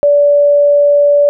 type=tone; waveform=sine; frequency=578 Hz; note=D5; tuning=28 cents flat; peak=-5 dBFS; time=0.03-1.29 s; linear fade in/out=0 ms; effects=none